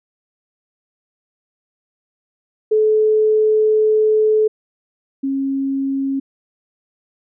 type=tone pair in turn; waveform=sine; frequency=431.6 / 271.9 Hz; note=A4 / C#4; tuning=-33 / -33 cents; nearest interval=minor sixth; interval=800 cents; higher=first; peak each=-11 / -17 dBFS; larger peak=first; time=2.71-4.48 / 5.23-6.2 s; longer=first; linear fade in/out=10 ms; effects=none